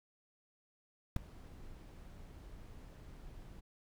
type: noise with ADSR envelope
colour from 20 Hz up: brown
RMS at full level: -29 dBFS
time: 1.16-3.61 s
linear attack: 4 ms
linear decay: 6 ms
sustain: -23 dB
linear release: 18 ms
effects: none